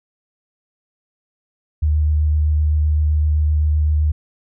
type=tone with vibrato; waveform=sine; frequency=76 Hz; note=D#2; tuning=40 cents flat; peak=-13 dBFS; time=1.82-4.12 s; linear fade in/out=10 ms; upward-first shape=sine; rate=7.8 Hz; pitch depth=14 cents each way; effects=none